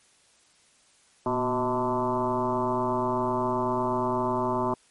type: tone with frequency modulation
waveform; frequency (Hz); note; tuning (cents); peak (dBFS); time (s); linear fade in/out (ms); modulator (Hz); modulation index
sine; 631; D#5; +24; -23; 1.26-4.74; 2; 129; 3.6
effects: white hiss -61 dBFS RMS until 4.9 s + MP3 48 kbps